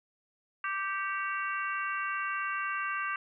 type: harmonic tone with a mistuned harmonic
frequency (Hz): 390.9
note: G4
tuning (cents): -5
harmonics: 3 / 4 / 5 / 6 / 7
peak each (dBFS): -34 / -35 / -41 / -43 / -40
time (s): 0.64-3.16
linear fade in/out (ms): 2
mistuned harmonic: 6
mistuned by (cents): -70
effects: none